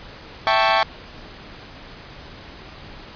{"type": "chord", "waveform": "sawtooth", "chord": "A dominant seventh", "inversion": "second", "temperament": "equal", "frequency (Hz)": [659.3, 784, 880, 1108.7], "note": ["E5", "G5", "A5", "C#6"], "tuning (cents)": [0, 0, 0, 0], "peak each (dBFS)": -17, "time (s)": [0.47, 0.83], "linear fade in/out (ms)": 0, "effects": ["pink hiss -40 dBFS RMS until 3.15 s", "resampled to 11025 Hz"]}